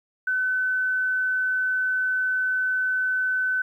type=tone; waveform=sine; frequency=1513 Hz; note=F#6; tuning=38 cents sharp; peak=-21 dBFS; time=0.27-3.62 s; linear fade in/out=5 ms; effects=10-bit